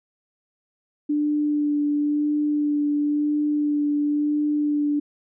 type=tone with vibrato; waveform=sine; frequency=295 Hz; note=D4; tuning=8 cents sharp; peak=-19 dBFS; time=1.09-5 s; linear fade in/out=10 ms; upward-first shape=sine; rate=0.97 Hz; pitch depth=14 cents each way; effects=none